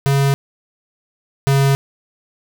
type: tone pair in turn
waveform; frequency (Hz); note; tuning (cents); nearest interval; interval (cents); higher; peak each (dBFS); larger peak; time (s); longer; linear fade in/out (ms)
square; 138.59 / 137.63; C#3 / C#3; 0 / -12; unison; 12; first; -13 / -12; second; 0.06-0.34 / 1.47-1.75; neither; 0
effects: none